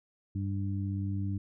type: harmonic tone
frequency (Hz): 98.3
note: G2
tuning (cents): +5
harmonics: 1 / 2 / 3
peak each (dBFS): -31 / -37 / -40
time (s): 0.35-1.38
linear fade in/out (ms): 5
effects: none